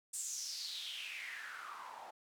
white noise with band-pass filter sweep, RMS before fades -45 dBFS, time 0.13-2.11 s, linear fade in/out 10 ms, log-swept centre 8200 to 750 Hz, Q 5.7, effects none

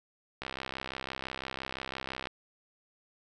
click train, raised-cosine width 0.3 ms, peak -20 dBFS, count 123, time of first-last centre 0.42-2.271 s, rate 65.9 Hz, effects none

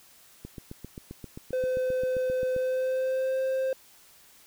click train, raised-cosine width 3 ms, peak -26 dBFS, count 17, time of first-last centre 0.45-2.564 s, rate 7.57 Hz
triangle tone with pitch glide, 512 to 526.1 Hz, C5 to C5, -38 to +9 cents, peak -23 dBFS, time 1.53-3.73 s, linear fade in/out 2 ms, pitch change +47 cents, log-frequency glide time 2.54-3.4 s
effects white hiss -56 dBFS RMS until 4.46 s

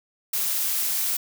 blue noise, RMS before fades -25 dBFS, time 0.33-1.17 s, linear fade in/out 5 ms, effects none

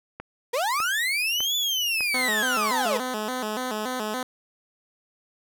click train, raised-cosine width 0.5 ms, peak -20 dBFS, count 4, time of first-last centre 0.2-2.007 s, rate 1.66 Hz
35% pulse linear two-way sweep, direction up then down, 449.1 to 3500 to 449.1 Hz, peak -21 dBFS, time 0.53-2.98 s, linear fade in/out 10 ms, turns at 1.56 s
10% pulse tone with vibrato, 233.1 Hz, A#3, in tune, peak -19 dBFS, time 2.14-4.23 s, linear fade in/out 2 ms, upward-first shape square, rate 3.5 Hz, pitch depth 150 cents each way
effects none

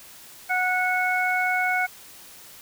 harmonic tone, 735 Hz, F#5, 12 cents flat, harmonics 1 / 2 / 3, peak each -25 / -25 / -25 dBFS, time 0.49-1.87 s, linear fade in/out 20 ms, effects white hiss -46 dBFS RMS until 2.61 s

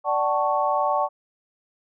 sine chord, D major seventh, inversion none, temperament equal with one note detuned, 587.3 / 758.2 / 880 / 1108.7 Hz, D5 / F#5 / A5 / C#6, 0 / +42 / 0 / 0 cents, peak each -25 dBFS, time 0.04-1.09 s, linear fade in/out 50 ms, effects none

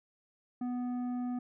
sine tone with tanh clipping, 246.9 Hz, B3, in tune, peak -34 dBFS, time 0.61-1.39 s, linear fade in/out 5 ms, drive 9 dB, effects none

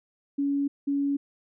sine tone pair in turn, 281.5 / 281.5 Hz, C#4 / C#4, +27 / +27 cents, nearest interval unison, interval 0 cents, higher neither, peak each -23 dBFS, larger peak neither, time 0.38-0.68 / 0.87-1.17 s, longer neither, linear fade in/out 10 ms, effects none

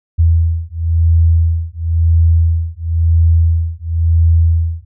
sine beating tone pair, 82.2 / 83.17 Hz, E2 / E2, -4 / +16 cents, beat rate 0.97 Hz, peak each -12 dBFS, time 0.18-4.85 s, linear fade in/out 20 ms, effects none

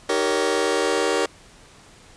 sawtooth chord, Eb dominant seventh, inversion none, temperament just, 311.1 / 388.9 / 466.7 / 560 Hz, Eb4 / G4 / Bb4 / Db5, 0 / -14 / +2 / +18 cents, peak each -24 / -20 / -19 / -22 dBFS, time 0.09-1.26 s, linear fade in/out 5 ms, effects pink hiss -49 dBFS RMS until 2.16 s + resampled to 22050 Hz

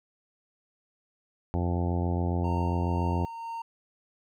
harmonic tone, 87.31 Hz, F2, in tune, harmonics 1 / 2 / 3 / 4 / 5 / 6 / 7 / 8 / 9 / 10, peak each -27 / -32 / -35 / -36 / -41 / -42 / -44 / -41 / -41 / -42 dBFS, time 1.54-3.25 s, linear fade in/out 0 ms
triangle tone with tremolo, 919 Hz, A#5, 25 cents flat, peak -31 dBFS, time 2.44-3.62 s, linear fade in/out 5 ms, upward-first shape sine, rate 2 Hz, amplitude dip 40%
effects none

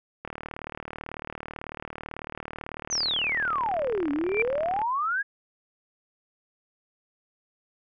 click train, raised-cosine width 0.5 ms, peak -20 dBFS, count 175, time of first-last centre 0.25-4.817 s, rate 38.1 Hz
sine exponential two-way sweep, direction down then up, 6400 to 277.2 to 1697 Hz, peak -24 dBFS, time 2.9-5.23 s, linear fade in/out 20 ms, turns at 4.11 s
sine tone with exponential growth, 2349 Hz, D7, in tune, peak -18 dBFS, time 4.24-4.42 s, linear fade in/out 5 ms, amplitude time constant 38 ms
effects none

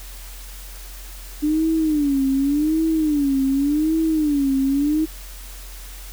sine tone with vibrato, 294.4 Hz, D4, 4 cents sharp, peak -16 dBFS, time 1.42-5.06 s, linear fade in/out 20 ms, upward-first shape sine, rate 0.87 Hz, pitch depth 160 cents each way, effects added 44 Hz sine -35 dBFS peak until 6.12 s + white hiss -41 dBFS RMS until 6.12 s

